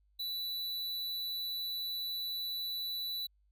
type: tone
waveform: square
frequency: 3962 Hz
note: B7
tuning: 5 cents sharp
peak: -36 dBFS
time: 0.19-3.27 s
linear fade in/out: 10 ms
effects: added 50 Hz sine -67 dBFS peak until 3.51 s